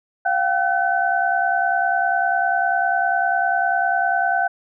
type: tone cluster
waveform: sine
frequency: 702 / 772 / 1517 Hz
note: F5 / G5 / F#6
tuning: +9 / -27 / +43 cents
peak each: -21 dBFS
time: 0.25-4.48 s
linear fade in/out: 10 ms
effects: none